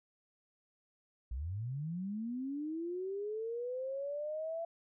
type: linear sweep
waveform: sine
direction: up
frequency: 55 to 674 Hz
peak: -36 dBFS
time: 1.31-4.65 s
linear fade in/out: 5 ms
effects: none